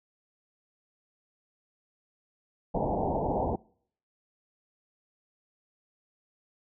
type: low-pass noise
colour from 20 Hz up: white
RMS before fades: -29 dBFS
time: 2.74-3.56 s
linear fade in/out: 10 ms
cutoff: 910 Hz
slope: 96 dB/octave
effects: noise-tail reverb RT60 0.6 s tail -25 dB re dry